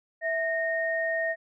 sine tone pair together, 654.6 / 1850 Hz, E5 / A#6, -12 / -14 cents, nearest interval octave + tritone, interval 1798 cents, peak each -28 dBFS, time 0.21-1.36 s, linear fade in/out 50 ms, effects none

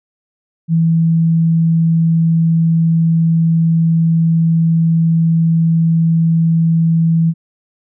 sine tone, 164.3 Hz, E3, 5 cents flat, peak -9 dBFS, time 0.68-7.34 s, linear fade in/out 50 ms, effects none

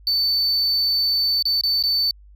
triangle tone with dropouts, 4524 Hz, C#8, 34 cents sharp, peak -16 dBFS, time 0.07-2.11 s, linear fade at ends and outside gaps 1 ms, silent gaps 1.425-1.454 / 1.611-1.636 / 1.826-1.837 s, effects added 50 Hz sine -44 dBFS peak until 2.35 s

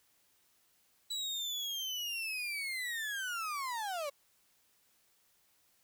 35% pulse linear sweep, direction down, 3951 to 547 Hz, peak -34 dBFS, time 1.1-4.1 s, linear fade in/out 10 ms, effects white hiss -71 dBFS RMS until 5.83 s

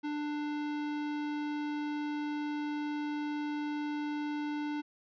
sine tone with hard clipping, 296.3 Hz, D4, 15 cents sharp, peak -35 dBFS, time 0.03-4.82 s, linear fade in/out 20 ms, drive 18 dB, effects resampled to 16000 Hz

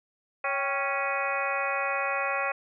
harmonic tone with a mistuned harmonic, 277.2 Hz, C#4, in tune, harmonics 2 / 3 / 4 / 5 / 6 / 7 / 8 / 9, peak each -33 / -34 / -33 / -34 / -38 / -35 / -38 / -33 dBFS, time 0.44-2.52 s, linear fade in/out 5 ms, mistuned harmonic 3, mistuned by -88 cents, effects none

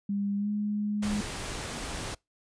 sine tone with pitch glide, 201.1 to 208.1 Hz, G3 to G#3, +44 to +4 cents, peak -27 dBFS, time 0.09-1.21 s, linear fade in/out 5 ms, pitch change +60 cents, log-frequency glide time 0.37-0.49 s
pink noise, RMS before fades -36 dBFS, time 1.02-2.15 s, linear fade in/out 10 ms
effects noise-tail reverb RT60 0.2 s tail -25 dB re dry + resampled to 22050 Hz

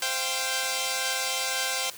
5% pulse chord, C suspended fourth, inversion none, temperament equal with one note detuned, 523.3 / 688.4 / 784 Hz, C5 / F5 / G5, 0 / -25 / 0 cents, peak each -19 / -22 / -18 dBFS, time 0.02-1.9 s, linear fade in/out 2 ms, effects white hiss -44 dBFS RMS until 1.97 s + high-pass 100 Hz 12 dB/octave

